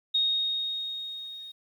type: tone with level ramp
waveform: sine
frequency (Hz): 3729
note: A#7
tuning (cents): 0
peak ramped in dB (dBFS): -21 to -40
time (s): 0.14-1.52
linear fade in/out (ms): 10
effects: 10-bit